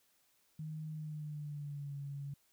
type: tone with pitch glide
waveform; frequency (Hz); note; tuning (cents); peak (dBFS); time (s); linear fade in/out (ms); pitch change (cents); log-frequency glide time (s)
sine; 155.56 to 141.01; D#3 to C#3; 0 to +30; -40; 0.59-2.34; 5; -170; 0.91-1.96
effects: white hiss -73 dBFS RMS until 2.52 s